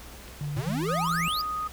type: click train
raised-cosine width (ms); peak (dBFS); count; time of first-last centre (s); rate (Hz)
0.3; -31; 5; 0.28-0.941; 6.05
type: tone with pitch glide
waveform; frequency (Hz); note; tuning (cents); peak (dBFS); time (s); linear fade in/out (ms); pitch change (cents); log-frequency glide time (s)
sine; 145.8 to 167.48; D3 to E3; -12 to +28; -29; 0.41-1.28; 0; +240; 0.61-0.93
type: exponential sweep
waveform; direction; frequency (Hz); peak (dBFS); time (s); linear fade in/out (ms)
square; up; 103.3 to 5190; -29; 0.56-1.42; 10
type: tone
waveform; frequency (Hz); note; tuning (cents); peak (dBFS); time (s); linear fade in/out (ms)
sine; 1244.5; D#6; 0; -28; 0.88-1.68; 10
effects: added 60 Hz sine -46 dBFS peak until 1.72 s + pink hiss -46 dBFS RMS until 1.72 s